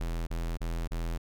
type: tone bursts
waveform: square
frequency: 41.73 Hz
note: E1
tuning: 22 cents sharp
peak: -31 dBFS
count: 4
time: 0-1.179 s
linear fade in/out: 10 ms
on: 270 ms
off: 33 ms
effects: none